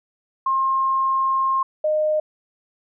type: tone pair in turn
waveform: sine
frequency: 1066 / 614.1 Hz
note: C6 / D#5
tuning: +32 / -23 cents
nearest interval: minor seventh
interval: 955 cents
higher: first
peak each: -17 dBFS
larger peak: neither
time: 0.46-1.63 / 1.84-2.2 s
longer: first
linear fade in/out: 5 ms
effects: none